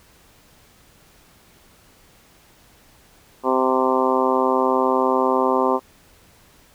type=harmonic tone; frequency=130 Hz; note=C3; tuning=11 cents flat; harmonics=2 / 3 / 4 / 5 / 6 / 7 / 8 / 9; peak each=-24 / -22 / -23 / -27 / -27 / -24 / -23 / -28 dBFS; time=3.43-5.8 s; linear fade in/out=50 ms; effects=pink hiss -53 dBFS RMS until 6.74 s